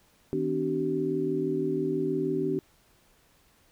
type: tone cluster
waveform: sine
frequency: 158.1 / 255.5 / 294.8 / 380.9 Hz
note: D#3 / C4 / D4 / G4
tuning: +28 / -41 / +7 / -50 cents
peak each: -35 / -33 / -31 / -28 dBFS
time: 0.33-2.59 s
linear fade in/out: 0 ms
effects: pink hiss -63 dBFS RMS until 3.71 s